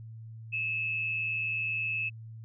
sine tone with amplitude modulation, 2600 Hz, E7, 24 cents flat, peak -27 dBFS, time 0.52-2.1 s, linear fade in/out 20 ms, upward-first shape sine, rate 159 Hz, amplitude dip 45%, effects added 112 Hz sine -42 dBFS peak until 2.44 s

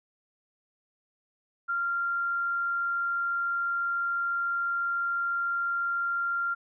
sine tone, 1387 Hz, F6, 12 cents flat, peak -26 dBFS, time 1.68-6.55 s, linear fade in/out 20 ms, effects none

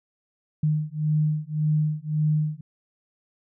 sine beating tone pair, 152 / 153.8 Hz, D#3 / D#3, -40 / -20 cents, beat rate 1.8 Hz, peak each -24 dBFS, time 0.63-2.61 s, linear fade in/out 5 ms, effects none

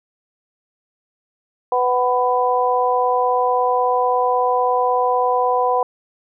harmonic tone, 249.1 Hz, B3, 15 cents sharp, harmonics 2 / 3 / 4, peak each -19 / -19 / -19 dBFS, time 1.72-5.83 s, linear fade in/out 2 ms, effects none

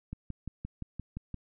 click train, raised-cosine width 5 ms, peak -25 dBFS, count 8, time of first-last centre 0.13-1.343 s, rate 5.77 Hz, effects none

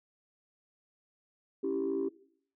sine chord, C# diminished, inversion none, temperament equal, 277.2 / 329.6 / 392 Hz, C#4 / E4 / G4, 0 / 0 / 0 cents, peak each -34 / -35 / -31 dBFS, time 1.63-2.09 s, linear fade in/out 10 ms, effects noise-tail reverb RT60 0.6 s tail -19 dB re dry + tanh soft clip ceiling -24 dBFS

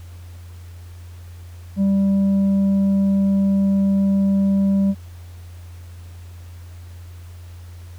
sine tone with tanh clipping, 196 Hz, G3, in tune, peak -15 dBFS, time 1.76-4.95 s, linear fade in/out 50 ms, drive 4 dB, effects added 87 Hz sine -35 dBFS peak until 7.98 s + pink hiss -51 dBFS RMS until 7.98 s

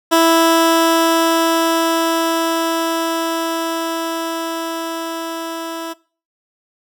15% pulse tone with level ramp, 329.6 Hz, E4, in tune, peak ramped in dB -3 to -18 dBFS, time 0.11-5.94 s, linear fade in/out 20 ms, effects noise-tail reverb RT60 0.4 s tail -22 dB re dry

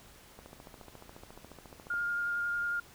click train, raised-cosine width 1 ms, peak -34 dBFS, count 23, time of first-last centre 0.39-1.939 s, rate 14.2 Hz
sine tone with vibrato, 1412 Hz, F6, 19 cents sharp, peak -30 dBFS, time 1.9-2.8 s, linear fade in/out 5 ms, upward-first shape triangle, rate 11 Hz, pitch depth 11 cents each way
effects pink hiss -56 dBFS RMS until 2.94 s

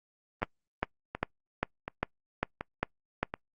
two click trains, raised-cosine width 0.5 ms, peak -19 / -12 dBFS, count 5 / 8, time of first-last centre 0.42-3.34 / 0.43-3.23 s, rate 1.37 / 2.5 Hz, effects noise-tail reverb RT60 0.1 s tail -26 dB re dry + Opus 32 kbps

